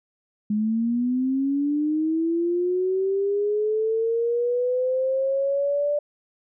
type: linear sweep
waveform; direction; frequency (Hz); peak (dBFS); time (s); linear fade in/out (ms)
sine; up; 207.7 to 589; -20; 0.5-5.99; 5
effects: none